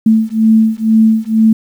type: beating tone pair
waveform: sine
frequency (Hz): 220 / 222.1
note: A3 / A3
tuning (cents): 0 / +16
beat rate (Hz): 2.1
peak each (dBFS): -10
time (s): 0.06-1.53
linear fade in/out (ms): 5
effects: 7-bit